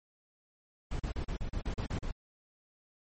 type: noise bursts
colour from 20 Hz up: brown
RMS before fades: -34 dBFS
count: 10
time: 0.91-2.112 s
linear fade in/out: 5 ms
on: 86 ms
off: 38 ms
effects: MP3 32 kbps